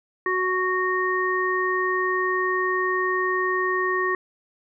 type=harmonic tone; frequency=370 Hz; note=F#4; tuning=in tune; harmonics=1 / 3 / 5; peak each=-25 / -25 / -25 dBFS; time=0.26-4.15 s; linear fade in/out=2 ms; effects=none